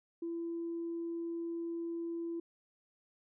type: tone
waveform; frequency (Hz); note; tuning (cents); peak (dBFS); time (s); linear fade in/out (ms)
sine; 336.3; E4; +35; -35; 0.22-2.4; 5
effects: tanh soft clip ceiling -31 dBFS